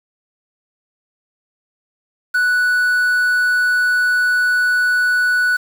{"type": "tone with quantisation", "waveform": "triangle", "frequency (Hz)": 1480, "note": "F#6", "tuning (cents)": 0, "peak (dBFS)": -11, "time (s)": [2.34, 5.57], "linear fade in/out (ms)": 10, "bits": 6, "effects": []}